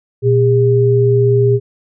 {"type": "tone pair together", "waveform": "sine", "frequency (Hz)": [120.29, 404.6], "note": ["B2", "G#4"], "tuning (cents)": [-45, -45], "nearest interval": "octave + major sixth", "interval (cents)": 2100, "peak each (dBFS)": -11, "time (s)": [0.22, 1.6], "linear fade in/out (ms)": 50, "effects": []}